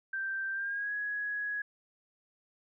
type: tone with pitch glide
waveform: sine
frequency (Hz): 1568 to 1670.9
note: G6 to G#6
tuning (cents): 0 to +10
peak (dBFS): -32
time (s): 0.13-1.62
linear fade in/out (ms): 5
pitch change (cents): +110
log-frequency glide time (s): 0.52-0.93
effects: none